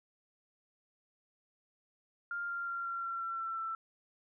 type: tone with pitch steps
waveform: sine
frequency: 1400 / 1390.3 / 1380.7 / 1371.2 / 1361.7 / 1352.3 / 1343 / 1333.7 Hz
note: F6 / F6 / F6 / F6 / F6 / E6 / E6 / E6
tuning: +4 / -8 / -20 / -32 / -44 / +44 / +32 / +20 cents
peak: -35 dBFS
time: 2.31-3.75 s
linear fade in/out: 2 ms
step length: 180 ms
effects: none